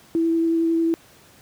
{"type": "tone with vibrato", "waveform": "sine", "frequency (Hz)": 330, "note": "E4", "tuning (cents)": 2, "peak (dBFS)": -17, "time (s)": [0.15, 0.94], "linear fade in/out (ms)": 0, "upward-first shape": "triangle", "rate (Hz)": 11, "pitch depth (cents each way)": 12, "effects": ["pink hiss -51 dBFS RMS until 1.41 s", "high-pass 80 Hz 12 dB/octave"]}